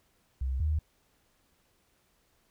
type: tone pair in turn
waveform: sine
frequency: 65.41 / 76.69 Hz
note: C2 / D#2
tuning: 0 / -24 cents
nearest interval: minor third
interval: 276 cents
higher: second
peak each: -28 / -25 dBFS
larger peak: second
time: 0.41-0.6 / 0.6-0.79 s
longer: neither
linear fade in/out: 5 ms
effects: pink hiss -70 dBFS RMS until 2.5 s